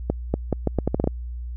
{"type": "accelerating click train", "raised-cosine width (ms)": 2, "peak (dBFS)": -7, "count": 10, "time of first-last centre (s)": [0.1, 1.074], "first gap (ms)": 240, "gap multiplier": 0.78, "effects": ["added 60 Hz sine -29 dBFS peak until 1.56 s"]}